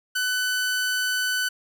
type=tone; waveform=sawtooth; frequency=1500 Hz; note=F#6; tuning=23 cents sharp; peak=-19 dBFS; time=0.15-1.49 s; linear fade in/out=10 ms; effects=none